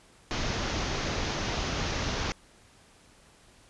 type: low-pass noise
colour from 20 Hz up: pink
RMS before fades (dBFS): -31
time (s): 0.31-2.32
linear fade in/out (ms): 0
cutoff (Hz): 6600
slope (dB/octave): 96
effects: pink hiss -58 dBFS RMS until 3.69 s + resampled to 24000 Hz